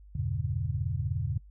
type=chord; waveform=sine; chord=E diminished seventh; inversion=none; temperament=just; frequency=82.41 / 98.89 / 118.67 / 142.4 Hz; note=E2 / G2 / Bb2 / Db3; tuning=0 / +16 / +31 / +47 cents; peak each=-34 dBFS; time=0.15-1.38 s; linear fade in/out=5 ms; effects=noise-tail reverb RT60 0.1 s tail -21 dB re dry + added 50 Hz sine -49 dBFS peak until 1.5 s